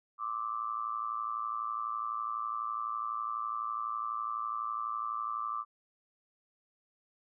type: tone with amplitude modulation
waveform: sine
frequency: 1174.7 Hz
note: D6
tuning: in tune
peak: -29 dBFS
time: 0.18-5.65 s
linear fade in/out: 50 ms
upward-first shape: sine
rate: 112 Hz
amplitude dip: 85%
effects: none